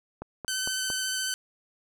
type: click train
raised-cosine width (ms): 1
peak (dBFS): -22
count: 4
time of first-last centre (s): 0.22-0.902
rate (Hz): 4.4
type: tone with vibrato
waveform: 10% pulse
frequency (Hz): 1526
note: G6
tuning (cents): -47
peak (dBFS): -19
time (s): 0.48-1.34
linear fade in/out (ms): 0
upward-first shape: triangle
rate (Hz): 14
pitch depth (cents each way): 17
effects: none